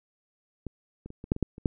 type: clicks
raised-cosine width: 3 ms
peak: -22 / -28 / -29 / -27 / -9 / -23 / -12 / -30 / -11 dBFS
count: 9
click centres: 0.667 / 1.06 / 1.104 / 1.241 / 1.319 / 1.364 / 1.427 / 1.581 / 1.658 s
effects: none